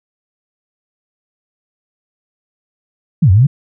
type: exponential two-way sweep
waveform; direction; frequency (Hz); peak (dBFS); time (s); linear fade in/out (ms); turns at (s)
sine; down then up; 191 to 87.4 to 151.1; -5; 3.22-3.47; 10; 3.31
effects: none